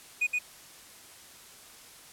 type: tone with echo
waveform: triangle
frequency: 2475 Hz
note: D#7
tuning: 10 cents flat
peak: -22 dBFS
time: 0.21-0.27 s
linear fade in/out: 10 ms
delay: 120 ms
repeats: 1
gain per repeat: -2 dB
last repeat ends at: 0.39 s
effects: white hiss -51 dBFS RMS until 2.12 s + low-pass 12000 Hz 12 dB/octave